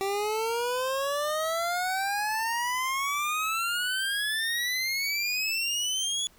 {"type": "exponential sweep", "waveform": "25% pulse", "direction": "up", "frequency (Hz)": [387.1, 3421], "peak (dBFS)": -23, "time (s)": [0.01, 6.27], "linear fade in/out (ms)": 0, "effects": ["pink hiss -59 dBFS RMS until 6.38 s"]}